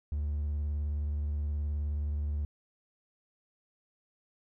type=tone with vibrato; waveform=triangle; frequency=73.8 Hz; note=D2; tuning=9 cents sharp; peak=-27 dBFS; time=0.12-2.45 s; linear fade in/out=0 ms; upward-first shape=sine; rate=19 Hz; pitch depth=39 cents each way; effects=tanh soft clip ceiling -23 dBFS